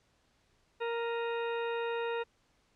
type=harmonic tone with a mistuned harmonic; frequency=466.2 Hz; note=A#4; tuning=in tune; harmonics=1 / 2 / 3 / 4 / 5 / 6 / 8; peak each=-33 / -39 / -43 / -45 / -47 / -49 / -51 dBFS; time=0.8-2.24 s; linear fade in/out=20 ms; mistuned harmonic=5; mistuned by=+110 cents; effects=pink hiss -71 dBFS RMS until 2.75 s + low-pass 7000 Hz 12 dB/octave